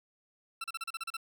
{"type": "tone bursts", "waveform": "20% pulse", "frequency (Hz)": 1340, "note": "E6", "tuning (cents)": 28, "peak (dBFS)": -30, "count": 9, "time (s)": [0.61, 1.169], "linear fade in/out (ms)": 5, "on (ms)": 31, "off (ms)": 35, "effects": []}